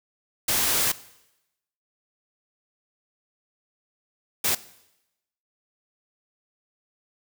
white noise bursts at uneven times, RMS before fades -23 dBFS, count 2, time 0.48-0.92 / 4.44-4.55 s, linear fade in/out 5 ms, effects noise-tail reverb RT60 0.9 s tail -18 dB re dry

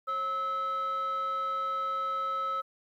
sine tone pair together, 540 / 1298.5 Hz, C#5 / E6, -45 / -26 cents, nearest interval octave + minor third, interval 1519 cents, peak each -37 / -27 dBFS, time 0.07-2.62 s, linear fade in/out 20 ms, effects tanh soft clip ceiling -27 dBFS + 11-bit

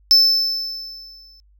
triangle tone with exponential decay, 5274 Hz, E8, in tune, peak -6 dBFS, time 0.11-1.4 s, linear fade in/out 0 ms, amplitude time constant 280 ms, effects added 50 Hz sine -51 dBFS peak until 1.59 s

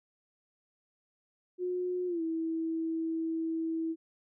sine tone with pitch glide, 361.1 to 325.4 Hz, F#4 to E4, -42 to -22 cents, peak -30 dBFS, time 1.58-3.96 s, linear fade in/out 50 ms, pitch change -180 cents, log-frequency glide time 2.07-2.22 s, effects none

